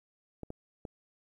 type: clicks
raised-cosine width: 2 ms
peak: -27 dBFS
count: 3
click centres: 0.433 / 0.504 / 0.852 s
effects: 11-bit